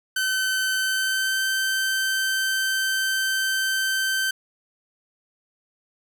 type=tone with pitch glide; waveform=sawtooth; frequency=1531 to 1548.8 Hz; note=G6 to G6; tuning=-41 to -21 cents; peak=-18 dBFS; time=0.16-4.31 s; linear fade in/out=5 ms; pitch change=+20 cents; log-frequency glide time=0.75-1.44 s; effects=none